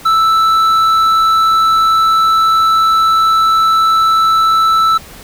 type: tone with hard clipping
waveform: triangle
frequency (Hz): 1318.5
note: E6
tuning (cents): 0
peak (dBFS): -9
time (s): 0.05-4.98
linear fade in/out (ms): 10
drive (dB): 9
effects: pink hiss -35 dBFS RMS until 5.23 s